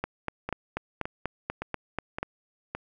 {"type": "two click trains", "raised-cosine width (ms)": 0.5, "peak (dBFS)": [-14, -17], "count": [10, 5], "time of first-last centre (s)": [[0.04, 2.23], [0.49, 2.75]], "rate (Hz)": [4.11, 1.77], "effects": []}